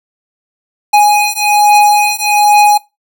square beating tone pair, 830.6 / 831.8 Hz, G#5 / G#5, 0 / +2 cents, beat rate 1.2 Hz, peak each -10 dBFS, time 0.93-2.78 s, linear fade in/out 10 ms, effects noise-tail reverb RT60 0.2 s tail -18 dB re dry

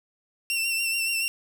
sawtooth tone with vibrato, 2713 Hz, E7, 49 cents sharp, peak -21 dBFS, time 0.5-1.28 s, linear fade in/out 0 ms, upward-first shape sine, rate 7 Hz, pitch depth 35 cents each way, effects none

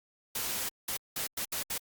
white noise bursts at uneven times, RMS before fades -34 dBFS, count 6, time 0.35-0.69 / 0.88-0.97 / 1.16-1.27 / 1.37-1.45 / 1.52-1.63 / 1.7-1.78 s, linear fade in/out 5 ms, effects Opus 48 kbps

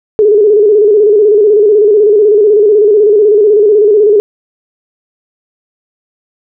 sine tone with vibrato, 418.7 Hz, G#4, 14 cents sharp, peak -3 dBFS, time 0.19-4.2 s, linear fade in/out 0 ms, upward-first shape square, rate 16 Hz, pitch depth 63 cents each way, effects none

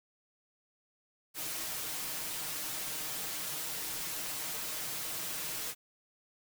white noise with comb filter, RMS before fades -38 dBFS, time 1.34-5.75 s, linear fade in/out 50 ms, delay 6.4 ms, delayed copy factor +0.75, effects none

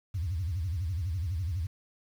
sine tone with vibrato, 87.1 Hz, F2, 4 cents flat, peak -28 dBFS, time 0.14-1.67 s, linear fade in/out 10 ms, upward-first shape sine, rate 12 Hz, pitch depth 250 cents each way, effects tanh soft clip ceiling -24 dBFS + 9-bit

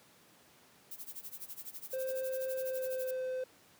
violet noise with tremolo, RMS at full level -43 dBFS, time 0.91-3.11 s, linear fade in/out 5 ms, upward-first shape sine, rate 12 Hz, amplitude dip 90%
triangle tone with pitch glide, 523.3 to 514 Hz, C5 to C5, 0 to -31 cents, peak -32 dBFS, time 1.93-3.44 s, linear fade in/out 5 ms, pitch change -31 cents, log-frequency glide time 2.5-3.29 s
effects pink hiss -62 dBFS RMS until 3.79 s + high-pass 150 Hz 12 dB/octave

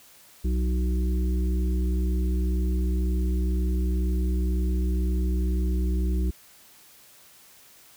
harmonic tone, 62 Hz, B1, 7 cents sharp, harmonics 1 / 3 / 5 / 6, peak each -22 / -32 / -36 / -38 dBFS, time 0.44-6.31 s, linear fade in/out 10 ms, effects white hiss -53 dBFS RMS until 7.96 s

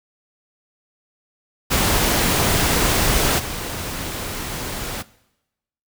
pink noise with level steps, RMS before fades -18 / -28 dBFS, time 1.7-5.03 s, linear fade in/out 20 ms, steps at 3.38 s, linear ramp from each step 20 ms, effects noise-tail reverb RT60 0.9 s tail -20 dB re dry

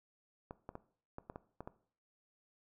clicks, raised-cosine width 1 ms, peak -30 dBFS, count 8, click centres 0.509 / 0.691 / 0.754 / 1.184 / 1.299 / 1.359 / 1.606 / 1.675 s, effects noise-tail reverb RT60 0.5 s tail -17 dB re dry

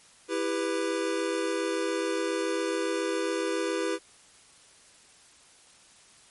square chord, E minor, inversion none, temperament equal with one note detuned, 329.6 / 396.8 / 493.9 Hz, E4 / G4 / B4, 0 / +21 / 0 cents, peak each -32 dBFS, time 0.28-3.99 s, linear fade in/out 50 ms, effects white hiss -56 dBFS RMS until 6.3 s + MP3 48 kbps

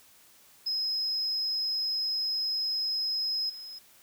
triangle tone with level steps, 5110 Hz, D#8, 45 cents sharp, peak -25 / -39 dBFS, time 0.66-3.79 s, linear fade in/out 10 ms, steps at 3.49 s, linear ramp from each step 10 ms, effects tanh soft clip ceiling -24 dBFS + white hiss -58 dBFS RMS until 4.02 s

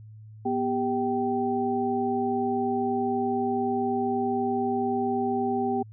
sine tone cluster, 244.8 / 396 / 776 Hz, B3 / G4 / G5, -15 / +18 / -18 cents, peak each -28 dBFS, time 0.45-5.83 s, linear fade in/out 10 ms, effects added 108 Hz sine -43 dBFS peak until 5.92 s

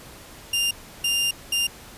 sawtooth tone bursts at uneven times, 2800 Hz, F7, 4 cents sharp, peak -17 dBFS, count 3, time 0.53-0.71 / 1.04-1.31 / 1.52-1.67 s, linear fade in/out 5 ms, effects pink hiss -44 dBFS RMS until 1.97 s + resampled to 32000 Hz

